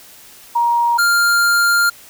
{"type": "tone pair in turn", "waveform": ["sine", "square"], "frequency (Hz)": [944, 1399.6], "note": ["A#5", "F6"], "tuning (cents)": [22, 3], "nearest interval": "perfect fifth", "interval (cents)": 681, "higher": "second", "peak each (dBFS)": -12, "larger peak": "neither", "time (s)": [[0.55, 0.98], [0.98, 1.9]], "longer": "second", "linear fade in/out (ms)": 10, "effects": ["white hiss -42 dBFS RMS until 2.09 s"]}